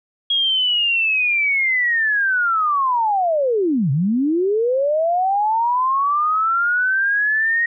sine linear two-way sweep, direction down then up, 3300 to 127.4 to 1883 Hz, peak -15 dBFS, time 0.3-7.66 s, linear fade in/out 5 ms, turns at 3.91 s, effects none

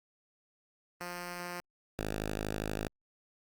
5% pulse tone pair in turn, 176.4 / 52.44 Hz, F3 / G#1, +18 / +17 cents, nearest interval octave + major sixth, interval 2101 cents, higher first, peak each -27 / -23 dBFS, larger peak second, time 1.01-1.6 / 1.99-2.88 s, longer second, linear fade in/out 0 ms, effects Opus 24 kbps

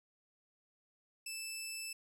15% pulse tone, 2637 Hz, E7, in tune, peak -34 dBFS, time 1.26-1.93 s, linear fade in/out 5 ms, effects none

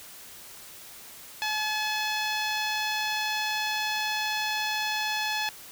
10% pulse tone with notch filter, 856 Hz, A5, 48 cents flat, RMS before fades -29 dBFS, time 1.42-5.49 s, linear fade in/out 0 ms, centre 11000 Hz, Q 0.61, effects white hiss -46 dBFS RMS until 5.71 s

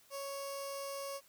15% pulse tone with notch filter, 554.4 Hz, C#5, in tune, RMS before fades -42 dBFS, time 0.1-1.21 s, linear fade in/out 50 ms, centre 1800 Hz, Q 0.74, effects white hiss -65 dBFS RMS until 1.28 s

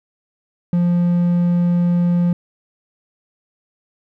triangle tone, 174.61 Hz, F3, in tune, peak -11 dBFS, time 0.73-2.33 s, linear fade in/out 2 ms, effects none

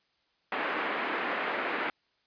white band-pass noise, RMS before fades -32 dBFS, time 0.52-1.9 s, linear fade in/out 2 ms, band 240 to 2200 Hz, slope 24 dB/octave, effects white hiss -72 dBFS RMS until 2.26 s + resampled to 11025 Hz

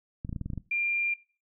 clicks, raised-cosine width 5 ms, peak -22 dBFS, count 9, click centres 0.249 / 0.293 / 0.328 / 0.362 / 0.413 / 0.46 / 0.502 / 0.534 / 0.577 s
sine tone, 2390 Hz, D7, 30 cents sharp, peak -26 dBFS, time 0.71-1.14 s, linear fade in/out 5 ms
effects noise-tail reverb RT60 0.4 s tail -20 dB re dry

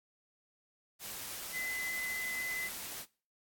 sine tone in noise, 2024 Hz, B6, 42 cents sharp, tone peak -35 dBFS, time 1.52-2.7 s, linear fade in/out 50 ms, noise white, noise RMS -43 dBFS, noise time 0.99-3.06 s, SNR +5 dB, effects noise-tail reverb RT60 0.4 s tail -23 dB re dry + AAC 64 kbps

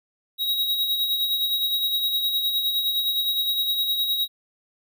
square tone with tremolo, 3819 Hz, A#7, 41 cents sharp, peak -20 dBFS, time 0.38-4.28 s, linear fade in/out 50 ms, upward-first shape sine, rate 9.7 Hz, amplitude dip 45%, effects none

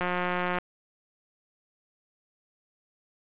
click train, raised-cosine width 0.5 ms, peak -14 dBFS, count 104, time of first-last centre 0.01-0.585 s, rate 179 Hz, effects resampled to 8000 Hz + 7-bit

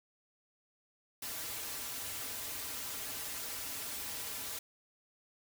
white noise with comb filter, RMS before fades -41 dBFS, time 1.22-4.59 s, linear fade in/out 5 ms, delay 5.5 ms, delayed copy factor -0.85, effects none

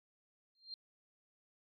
sine tone with exponential growth, 4186 Hz, C8, in tune, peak -40 dBFS, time 0.55-0.74 s, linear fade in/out 1 ms, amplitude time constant 41 ms, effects AAC 32 kbps

